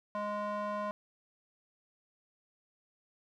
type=tone with band-pass filter; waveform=square; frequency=207.7 Hz; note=G#3; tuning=in tune; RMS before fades=-36 dBFS; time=0.15-0.91 s; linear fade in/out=0 ms; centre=870 Hz; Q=3.5; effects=none